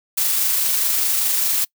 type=noise with amplitude modulation; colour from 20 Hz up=blue; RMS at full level=-18 dBFS; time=0.17-1.65 s; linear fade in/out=10 ms; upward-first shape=sine; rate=24.9 Hz; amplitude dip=25%; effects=noise-tail reverb RT60 0.1 s tail -25 dB re dry